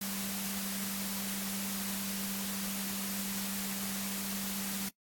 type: tone in noise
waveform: sine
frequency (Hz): 195.9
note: G3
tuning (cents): -1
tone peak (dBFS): -38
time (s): 0.01-4.89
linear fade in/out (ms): 5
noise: white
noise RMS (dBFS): -38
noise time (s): 0.01-4.89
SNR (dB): -3
effects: noise-tail reverb RT60 0.1 s tail -21 dB re dry + AAC 64 kbps